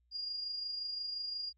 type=tone with amplitude modulation; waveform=sine; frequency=4831 Hz; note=D8; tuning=48 cents sharp; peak=-35 dBFS; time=0.11-1.53 s; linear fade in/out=50 ms; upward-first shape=sine; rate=25.7 Hz; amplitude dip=40%; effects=added 60 Hz sine -70 dBFS peak until 1.57 s